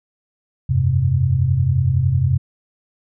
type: chord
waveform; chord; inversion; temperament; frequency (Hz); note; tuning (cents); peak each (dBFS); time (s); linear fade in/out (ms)
sine; F suspended second; none; just; 87.31 / 98.22 / 130.96; F2 / G2 / C3; 0 / +4 / +2; -20 / -20 / -16; 0.69-2.38; 10
effects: none